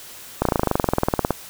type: slowing click train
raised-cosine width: 1 ms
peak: -3 dBFS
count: 21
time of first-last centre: 0.42-1.307 s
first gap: 33 ms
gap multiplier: 1.03
effects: white hiss -40 dBFS RMS until 1.49 s